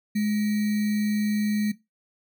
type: tone with sample-and-hold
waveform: sine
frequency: 210.2 Hz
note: G#3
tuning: 21 cents sharp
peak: -21 dBFS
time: 0.15-1.72 s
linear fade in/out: 10 ms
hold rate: 2100 Hz
effects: noise-tail reverb RT60 0.2 s tail -17 dB re dry